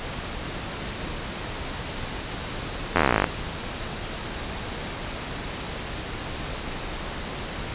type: slowing click train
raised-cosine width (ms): 0.5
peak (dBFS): -3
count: 19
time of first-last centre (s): 2.96-3.242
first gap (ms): 11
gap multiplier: 1.04
effects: pink hiss -32 dBFS RMS until 7.74 s + resampled to 8000 Hz